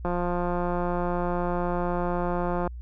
click train, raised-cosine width 1 ms, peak -15 dBFS, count 463, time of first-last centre 0.05-2.675 s, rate 176 Hz, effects added 60 Hz sine -35 dBFS peak until 2.81 s

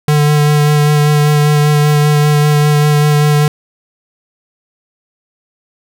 square tone with vibrato, 148.6 Hz, D3, 21 cents sharp, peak -8 dBFS, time 0.08-3.48 s, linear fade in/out 2 ms, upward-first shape sine, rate 5.1 Hz, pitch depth 15 cents each way, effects none

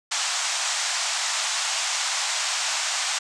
white band-pass noise, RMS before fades -26 dBFS, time 0.11-3.19 s, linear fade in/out 10 ms, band 660 to 8000 Hz, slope 48 dB/octave, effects none

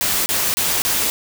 white noise bursts, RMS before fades -19 dBFS, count 4, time 0.01-1.1 s, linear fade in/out 0 ms, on 250 ms, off 30 ms, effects none

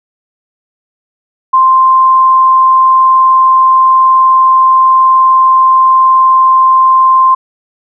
sine tone, 1046.5 Hz, C6, in tune, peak -3 dBFS, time 1.53-7.35 s, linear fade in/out 10 ms, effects none

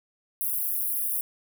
white high-pass noise, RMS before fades -28 dBFS, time 0.41-1.21 s, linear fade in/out 0 ms, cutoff 9900 Hz, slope 96 dB/octave, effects none

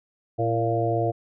harmonic tone with a mistuned harmonic, 115.4 Hz, A#2, 17 cents flat, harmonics 1 / 3 / 4 / 5 / 6, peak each -26 / -28 / -28 / -30 / -26 dBFS, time 0.38-1.12 s, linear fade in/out 20 ms, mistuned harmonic 3, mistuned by -34 cents, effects none

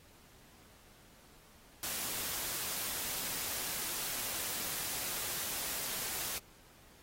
white noise, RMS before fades -38 dBFS, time 1.83-6.38 s, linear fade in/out 0 ms, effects pink hiss -61 dBFS RMS until 7.02 s + AAC 48 kbps

